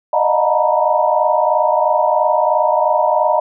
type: tone cluster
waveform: sine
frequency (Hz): 605 / 628 / 716 / 907 / 966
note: D#5 / D#5 / F5 / A#5 / B5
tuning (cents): -49 / +16 / +43 / -48 / -39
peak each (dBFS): -18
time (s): 0.13-3.4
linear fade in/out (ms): 5
effects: none